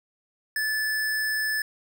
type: tone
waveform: square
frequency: 1738 Hz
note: A6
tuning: 22 cents flat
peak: -25 dBFS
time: 0.56-1.62 s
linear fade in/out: 2 ms
effects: none